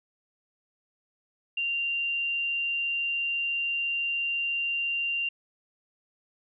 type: tone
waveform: sine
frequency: 2777 Hz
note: F7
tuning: 10 cents flat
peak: -26 dBFS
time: 1.57-5.29 s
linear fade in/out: 5 ms
effects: none